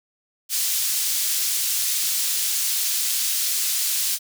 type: high-pass noise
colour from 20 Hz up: pink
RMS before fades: -23 dBFS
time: 0.49-4.19 s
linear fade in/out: 50 ms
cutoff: 4800 Hz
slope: 12 dB/octave
effects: none